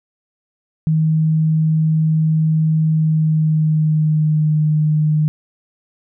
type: tone with pitch glide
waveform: sine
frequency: 157.8 to 153.22 Hz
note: D#3 to D#3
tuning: +25 to -26 cents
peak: -12 dBFS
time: 0.87-5.28 s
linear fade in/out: 0 ms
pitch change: -51 cents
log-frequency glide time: 2.87-4.62 s
effects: none